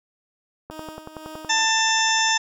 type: click train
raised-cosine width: 1 ms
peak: -20 dBFS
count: 9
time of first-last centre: 0.7-1.448 s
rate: 10.7 Hz
type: tone with tremolo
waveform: 15% pulse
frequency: 312.9 Hz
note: D#4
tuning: 10 cents sharp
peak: -29 dBFS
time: 0.71-1.65 s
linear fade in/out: 0 ms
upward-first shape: sine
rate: 2 Hz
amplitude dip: 60%
type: harmonic tone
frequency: 890 Hz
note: A5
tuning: 20 cents sharp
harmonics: 1 / 2 / 3 / 4 / 6 / 7 / 8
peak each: -23 / -23 / -28 / -25 / -26 / -28 / -30 dBFS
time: 1.49-2.38 s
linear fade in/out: 10 ms
effects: none